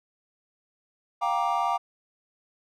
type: chord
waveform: triangle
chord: G minor seventh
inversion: third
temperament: just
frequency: 705.6 / 784 / 940.8 / 1176 Hz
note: F5 / G5 / Bb5 / D6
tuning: +18 / 0 / +16 / +2 cents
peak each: -27 dBFS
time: 1.21-1.78 s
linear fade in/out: 20 ms
effects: none